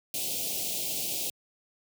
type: band-stop noise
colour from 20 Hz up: white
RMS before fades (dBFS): -32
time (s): 0.14-1.3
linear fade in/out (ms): 2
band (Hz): 760 to 2500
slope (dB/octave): 48
effects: high-pass 100 Hz 12 dB/octave